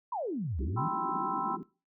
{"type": "exponential two-way sweep", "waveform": "sine", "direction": "down then up", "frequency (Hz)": [1043, 63.6, 177.7], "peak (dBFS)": -31, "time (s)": [0.12, 0.88], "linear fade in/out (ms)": 5, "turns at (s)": 0.61}
{"type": "band-pass noise", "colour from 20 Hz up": "white", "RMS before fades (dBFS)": -40, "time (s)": [0.59, 1.63], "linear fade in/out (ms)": 0, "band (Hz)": [160, 390], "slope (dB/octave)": 96}
{"type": "chord", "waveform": "sine", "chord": "C major seventh", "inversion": "second", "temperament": "equal", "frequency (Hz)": [784, 987.8, 1046.5, 1318.5], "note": ["G5", "B5", "C6", "E6"], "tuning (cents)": [0, 0, 0, 0], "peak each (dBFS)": -36, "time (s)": [0.76, 1.57], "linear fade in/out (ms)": 20}
{"effects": ["noise-tail reverb RT60 0.3 s tail -17 dB re dry"]}